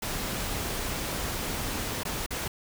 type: noise with dropouts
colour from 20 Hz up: pink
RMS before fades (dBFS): -32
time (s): 0.02-2.48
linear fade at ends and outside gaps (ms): 5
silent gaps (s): 2.034-2.051 / 2.263-2.306
effects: none